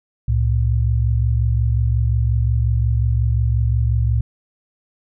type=tone pair together; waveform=sine; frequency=67.6 / 113.2 Hz; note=C#2 / A2; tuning=-43 / +50 cents; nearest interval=major sixth; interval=893 cents; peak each=-17 dBFS; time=0.28-4.21 s; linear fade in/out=5 ms; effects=none